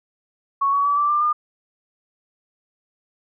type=tone with pitch steps; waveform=sine; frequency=1109 / 1128.4 / 1148.1 / 1168.2 / 1188.6 / 1209.4 Hz; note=C#6 / C#6 / D6 / D6 / D6 / D#6; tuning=0 / +30 / -40 / -10 / +20 / -50 cents; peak=-16 dBFS; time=0.61-1.33 s; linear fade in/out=10 ms; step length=120 ms; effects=none